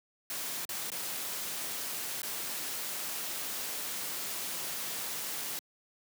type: noise with dropouts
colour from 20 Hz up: white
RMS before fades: -37 dBFS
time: 0.3-5.59 s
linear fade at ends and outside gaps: 1 ms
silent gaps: 0.651-0.691 / 0.902-0.918 / 2.219-2.231 s
effects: high-pass 150 Hz 12 dB/octave